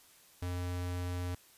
square tone, 89.2 Hz, F2, 37 cents sharp, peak -35 dBFS, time 0.42-1.35 s, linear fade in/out 5 ms, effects white hiss -61 dBFS RMS until 1.57 s + resampled to 32000 Hz

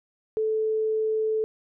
sine tone, 436.9 Hz, A4, 12 cents flat, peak -22 dBFS, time 0.37-1.44 s, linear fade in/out 0 ms, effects none

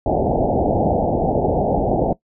white low-pass noise, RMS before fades -18 dBFS, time 0.06-2.13 s, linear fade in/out 2 ms, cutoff 820 Hz, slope 96 dB/octave, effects noise-tail reverb RT60 0.1 s tail -20 dB re dry

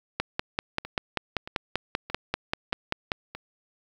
two click trains, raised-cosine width 0.3 ms, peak -9 / -21 dBFS, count 16 / 5, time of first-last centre 0.2-3.118 / 0.85-3.35 s, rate 5.14 / 1.6 Hz, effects 8-bit

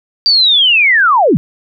sine linear sweep, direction down, 4699 to 125.2 Hz, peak -6 dBFS, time 0.26-1.37 s, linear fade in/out 0 ms, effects none

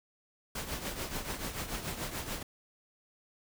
pink noise with tremolo, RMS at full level -35 dBFS, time 0.55-2.43 s, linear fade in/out 5 ms, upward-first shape triangle, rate 6.9 Hz, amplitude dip 70%, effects none

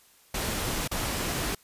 pink noise with dropouts, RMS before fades -30 dBFS, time 0.34-1.55 s, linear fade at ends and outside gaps 5 ms, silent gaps 0.877-0.913 s, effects white hiss -59 dBFS RMS until 1.63 s + resampled to 32000 Hz

